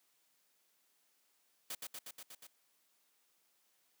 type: noise with echo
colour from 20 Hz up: white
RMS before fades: -42 dBFS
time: 1.7-1.75 s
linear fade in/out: 5 ms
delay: 120 ms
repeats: 6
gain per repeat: -2 dB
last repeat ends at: 2.47 s
effects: white hiss -75 dBFS RMS until 4 s + high-pass 200 Hz 12 dB/octave